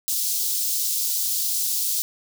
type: high-pass noise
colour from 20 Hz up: white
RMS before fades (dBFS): -24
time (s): 0.08-2.02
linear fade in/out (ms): 0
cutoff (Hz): 4100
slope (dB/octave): 24
effects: none